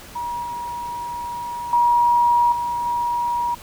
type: tone with level steps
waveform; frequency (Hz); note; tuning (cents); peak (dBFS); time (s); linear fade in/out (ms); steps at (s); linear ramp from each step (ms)
sine; 956; A#5; +43; -24 / -26 / -13 / -21 / -19; 0.15-3.55; 10; 0.43 / 1.73 / 2.52 / 2.86; 2
effects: pink hiss -41 dBFS RMS until 3.62 s